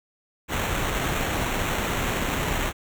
pink noise with sample-and-hold, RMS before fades -26 dBFS, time 0.48-2.73 s, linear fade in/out 50 ms, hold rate 4900 Hz, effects none

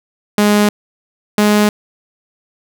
sawtooth tone pair in turn, 207.7 / 209 Hz, G#3 / G#3, 0 / +11 cents, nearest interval unison, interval 11 cents, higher second, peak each -5 dBFS, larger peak neither, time 0.38-0.69 / 1.38-1.69 s, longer neither, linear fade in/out 2 ms, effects none

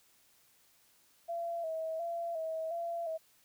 sine tone with vibrato, 661 Hz, E5, 5 cents sharp, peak -34 dBFS, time 1.28-3.18 s, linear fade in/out 20 ms, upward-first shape square, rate 1.4 Hz, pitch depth 48 cents each way, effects white hiss -67 dBFS RMS until 3.44 s

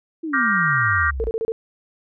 sine exponential sweep, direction down, 337.2 to 51.91 Hz, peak -24 dBFS, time 0.23-1.3 s, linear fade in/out 10 ms
sine chord, G minor seventh, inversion second, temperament just, 1176 / 1411.2 / 1568 / 1881.6 Hz, D6 / F6 / G6 / Bb6, +2 / +18 / 0 / +16 cents, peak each -22 dBFS, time 0.33-1.11 s, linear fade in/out 10 ms
sine tone bursts, 450 Hz, A4, 39 cents sharp, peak -20 dBFS, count 5, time 1.2-1.52 s, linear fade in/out 0 ms, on 40 ms, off 30 ms
effects none

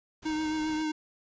pink noise, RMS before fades -48 dBFS, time 0.22-0.83 s, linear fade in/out 10 ms
square tone with vibrato, 310.6 Hz, D#4, 3 cents flat, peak -29 dBFS, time 0.25-0.92 s, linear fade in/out 10 ms, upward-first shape triangle, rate 7.5 Hz, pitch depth 26 cents each way
effects resampled to 16000 Hz

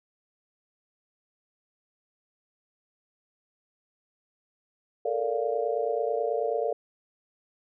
sine chord, Bb major seventh, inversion third, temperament just, 437 / 466.2 / 582.7 / 699.2 Hz, A4 / Bb4 / D5 / F5, -12 / 0 / -14 / +2 cents, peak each -31 / -29 / -31 / -32 dBFS, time 5.05-6.73 s, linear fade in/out 5 ms, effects none

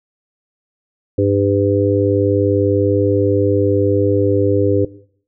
harmonic tone, 100.1 Hz, G2, 37 cents sharp, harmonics 1 / 3 / 4 / 5, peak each -17 / -17 / -17 / -17 dBFS, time 1.18-4.85 s, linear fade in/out 5 ms, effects noise-tail reverb RT60 0.6 s tail -19 dB re dry

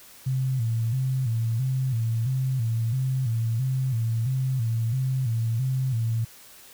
sine tone with vibrato, 122.2 Hz, B2, 18 cents flat, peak -22 dBFS, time 0.26-6.25 s, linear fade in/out 10 ms, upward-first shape square, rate 1.5 Hz, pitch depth 120 cents each way, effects white hiss -49 dBFS RMS until 6.73 s

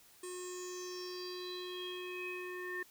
square tone with low-pass filter sweep, 362.1 Hz, F#4, 37 cents flat, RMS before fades -43 dBFS, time 0.23-2.83 s, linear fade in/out 5 ms, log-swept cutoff 8800 to 1800 Hz, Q 9, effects white hiss -62 dBFS RMS until 2.9 s

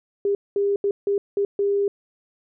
sine tone bursts at uneven times, 401.9 Hz, G4, 43 cents sharp, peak -18 dBFS, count 6, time 0.25-0.35 / 0.56-0.76 / 0.84-0.91 / 1.07-1.18 / 1.37-1.45 / 1.59-1.88 s, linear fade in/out 2 ms, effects none

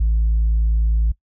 sine tone, 55 Hz, A1, in tune, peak -12 dBFS, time 0-1.12 s, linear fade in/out 10 ms, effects noise-tail reverb RT60 0.1 s tail -21 dB re dry + tanh soft clip ceiling -12 dBFS

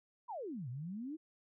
sine exponential two-way sweep, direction down then up, 1034 to 116.54 to 330.7 Hz, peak -40 dBFS, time 0.28-1.17 s, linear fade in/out 20 ms, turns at 0.69 s, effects none

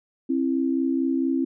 sine tone pair together, 266.9 / 331.3 Hz, C4 / E4, +35 / +9 cents, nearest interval major third, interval 374 cents, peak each -22 / -25 dBFS, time 0.29-1.45 s, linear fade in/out 10 ms, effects none

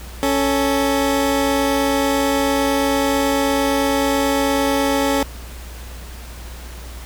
20% pulse tone pair together, 277 / 440 Hz, C#4 / A4, -1 / 0 cents, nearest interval minor sixth, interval 801 cents, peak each -12 / -17 dBFS, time 0.23-5.23 s, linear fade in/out 0 ms, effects added 60 Hz sine -32 dBFS peak until 7.05 s + pink hiss -39 dBFS RMS until 7.05 s

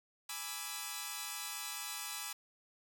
5% pulse chord, E dominant seventh, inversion first, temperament equal, 830.6 / 987.8 / 1174.7 / 1318.5 Hz, G#5 / B5 / D6 / E6, 0 / 0 / 0 / 0 cents, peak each -34 dBFS, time 0.29-2.33 s, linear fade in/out 5 ms, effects none

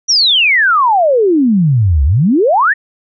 sine exponential two-way sweep, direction down then up, 5960 to 65.41 to 1925 Hz, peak -7 dBFS, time 0.08-2.74 s, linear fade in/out 20 ms, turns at 2.04 s, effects none

